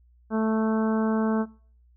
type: harmonic tone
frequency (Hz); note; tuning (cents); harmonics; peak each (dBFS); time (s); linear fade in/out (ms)
220; A3; 0; 1 / 2 / 3 / 4 / 5 / 6 / 7; -23 / -29 / -33 / -35 / -37 / -39 / -40; 0.3-1.46; 50
effects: noise-tail reverb RT60 0.5 s tail -24 dB re dry + added 60 Hz sine -55 dBFS peak until 1.96 s